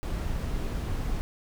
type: noise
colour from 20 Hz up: brown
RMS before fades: -30 dBFS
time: 0.03-1.21 s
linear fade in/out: 0 ms
effects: none